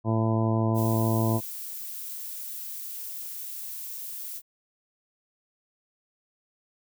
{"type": "harmonic tone", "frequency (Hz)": 111.7, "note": "A2", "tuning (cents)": 27, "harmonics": [1, 2, 3, 4, 5, 6, 7, 8, 9], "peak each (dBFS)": [-24, -28, -30, -37, -37, -33, -42, -38, -36], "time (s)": [0.04, 1.41], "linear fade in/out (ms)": 50}
{"type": "noise", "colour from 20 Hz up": "violet", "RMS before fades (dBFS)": -37, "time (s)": [0.74, 4.42], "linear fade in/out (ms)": 50}
{"effects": []}